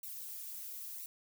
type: noise with flanger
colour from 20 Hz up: violet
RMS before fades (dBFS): -45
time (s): 0.03-1.06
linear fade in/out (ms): 2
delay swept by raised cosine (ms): 0.59 to 6.19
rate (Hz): 0.99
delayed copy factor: -1
effects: none